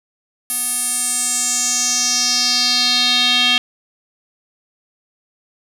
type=tone with band-pass filter sweep; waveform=square; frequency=246.9 Hz; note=B3; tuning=in tune; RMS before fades=-17 dBFS; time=0.5-3.58 s; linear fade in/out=0 ms; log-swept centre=11000 to 3200 Hz; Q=4.4; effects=none

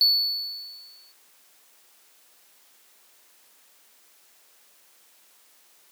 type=tone with exponential decay; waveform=triangle; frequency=4447 Hz; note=C#8; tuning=5 cents sharp; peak=-13 dBFS; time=0.01-1.12 s; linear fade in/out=1 ms; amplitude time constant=240 ms; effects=white hiss -58 dBFS RMS until 5.91 s + high-pass 300 Hz 12 dB/octave

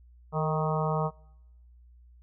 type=harmonic tone with a mistuned harmonic; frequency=156.5 Hz; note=D#3; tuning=10 cents sharp; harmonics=1 / 3 / 4 / 5 / 6 / 7 / 8; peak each=-28 / -33 / -34 / -35 / -36 / -36 / -37 dBFS; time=0.32-1.11 s; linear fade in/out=50 ms; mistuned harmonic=3; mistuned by=-38 cents; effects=noise-tail reverb RT60 0.9 s tail -25 dB re dry + added 60 Hz sine -52 dBFS peak until 2.22 s

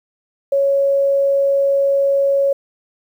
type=tone; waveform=sine; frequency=554.4 Hz; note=C#5; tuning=in tune; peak=-12 dBFS; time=0.52-2.53 s; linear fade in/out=5 ms; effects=8-bit

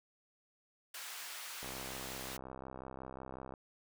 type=high-pass noise; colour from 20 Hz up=pink; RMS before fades=-46 dBFS; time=0.94-2.37 s; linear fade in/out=5 ms; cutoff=1300 Hz; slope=12 dB/octave
type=click train; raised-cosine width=1 ms; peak=-32 dBFS; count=126; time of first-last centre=1.63-3.538 s; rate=65.5 Hz
effects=none

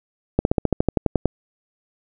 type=slowing click train; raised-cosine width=2 ms; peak=-3 dBFS; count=12; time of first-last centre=0.39-1.257 s; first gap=61 ms; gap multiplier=1.05; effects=none

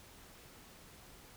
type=silence; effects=pink hiss -57 dBFS RMS until 1.36 s

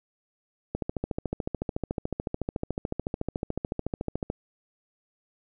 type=click train; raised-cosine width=2 ms; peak=-15 dBFS; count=50; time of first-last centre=0.75-4.301 s; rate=13.8 Hz; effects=none

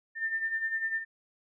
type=beating tone pair; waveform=sine; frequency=1789 / 1799 Hz; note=A6 / A6; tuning=+28 / +38 cents; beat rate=10 Hz; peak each=-36 / -30 dBFS; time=0.15-1.05 s; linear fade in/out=50 ms; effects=none

